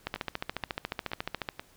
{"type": "two click trains", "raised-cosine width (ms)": 0.3, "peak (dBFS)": [-15, -20], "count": [21, 4], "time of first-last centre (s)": [[0.07, 1.488], [0.16, 1.595]], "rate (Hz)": [14.1, 2.09], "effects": ["pink hiss -60 dBFS RMS until 1.76 s"]}